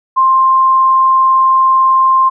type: tone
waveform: sine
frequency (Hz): 1053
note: C6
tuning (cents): +11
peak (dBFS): -6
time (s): 0.16-2.3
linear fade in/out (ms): 20
effects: none